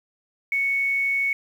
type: tone with quantisation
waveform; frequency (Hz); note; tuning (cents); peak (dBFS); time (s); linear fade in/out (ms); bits
sine; 2217; C#7; 0; -20; 0.52-1.33; 2; 8
effects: none